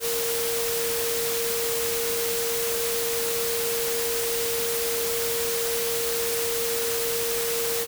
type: tone in noise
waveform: sine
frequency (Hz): 464.7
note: A#4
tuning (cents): -5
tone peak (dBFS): -27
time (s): 0-7.87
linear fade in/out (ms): 50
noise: white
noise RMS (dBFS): -28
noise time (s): 0-7.87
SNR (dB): -2
effects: none